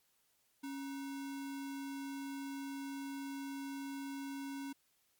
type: tone with sample-and-hold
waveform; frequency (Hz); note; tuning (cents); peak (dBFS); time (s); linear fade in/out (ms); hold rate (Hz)
sine; 275.6; C#4; -10; -40; 0.63-4.73; 10; 1225
effects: white hiss -75 dBFS RMS until 5.19 s + MP3 96 kbps